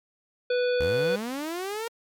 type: harmonic tone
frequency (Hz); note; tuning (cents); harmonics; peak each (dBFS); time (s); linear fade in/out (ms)
493.9; B4; 0; 1 / 3 / 5 / 7 / 9; -22 / -33 / -38 / -39 / -41; 0.5-1.16; 5
type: linear sweep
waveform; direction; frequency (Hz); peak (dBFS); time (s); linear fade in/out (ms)
sawtooth; up; 65 to 470; -26; 0.8-1.88; 5
effects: MP3 96 kbps